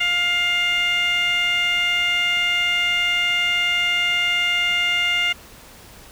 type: tone with band-pass filter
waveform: 15% pulse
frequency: 704 Hz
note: F5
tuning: 14 cents sharp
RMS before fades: -20 dBFS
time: 0-5.33 s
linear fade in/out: 10 ms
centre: 2500 Hz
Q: 4.5
effects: pink hiss -44 dBFS RMS until 6.11 s